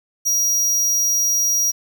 45% pulse tone, 5740 Hz, F8, 47 cents sharp, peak -16 dBFS, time 0.25-1.72 s, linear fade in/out 20 ms, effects 8-bit

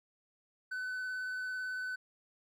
triangle tone with vibrato, 1508 Hz, F#6, 32 cents sharp, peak -34 dBFS, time 0.71-1.96 s, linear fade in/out 10 ms, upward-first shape sine, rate 18 Hz, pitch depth 10 cents each way, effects none

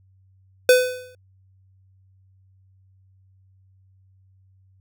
square tone with exponential decay, 503 Hz, B4, 32 cents sharp, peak -9 dBFS, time 0.69-1.15 s, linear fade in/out 2 ms, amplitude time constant 98 ms, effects added 95 Hz sine -54 dBFS peak until 4.8 s

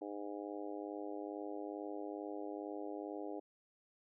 harmonic tone, 102.3 Hz, G#2, 26 cents flat, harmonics 3 / 4 / 5 / 6 / 7 / 8, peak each -45 / -47 / -49 / -51 / -52 / -53 dBFS, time 0.01-3.4 s, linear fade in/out 10 ms, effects none

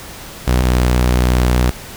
sawtooth tone pair in turn, 62 / 61.64 Hz, B1 / B1, +7 / -3 cents, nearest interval unison, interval 10 cents, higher first, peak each -7 dBFS, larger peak neither, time 0.47-0.63 / 0.63-1.71 s, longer second, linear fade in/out 10 ms, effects pink hiss -33 dBFS RMS until 1.96 s

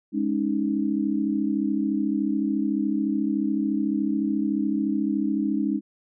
sine chord, Ab suspended fourth, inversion none, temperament equal, 207.7 / 277.2 / 311.1 Hz, Ab3 / Db4 / Eb4, 0 / 0 / 0 cents, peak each -26 dBFS, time 0.12-5.81 s, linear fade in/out 50 ms, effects none

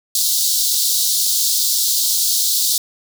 pink high-pass noise, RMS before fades -17 dBFS, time 0.15-2.78 s, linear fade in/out 2 ms, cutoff 3800 Hz, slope 48 dB/octave, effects none

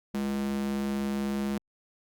square tone with high-pass filter, 69 Hz, C#2, 7 cents flat, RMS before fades -30 dBFS, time 0.14-1.58 s, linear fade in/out 5 ms, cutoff 220 Hz, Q 3.1, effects Opus 48 kbps

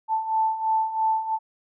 sine beating tone pair, 880 / 883 Hz, A5 / A5, 0 / +6 cents, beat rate 3 Hz, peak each -27 / -22 dBFS, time 0.08-1.39 s, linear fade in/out 50 ms, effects none

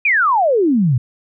sine exponential sweep, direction down, 2514 to 113.7 Hz, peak -11 dBFS, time 0.05-0.98 s, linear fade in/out 5 ms, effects none

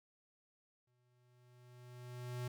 square tone with exponential growth, 123.47 Hz, B2, in tune, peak -39 dBFS, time 0.87-2.48 s, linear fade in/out 5 ms, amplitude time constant 350 ms, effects none

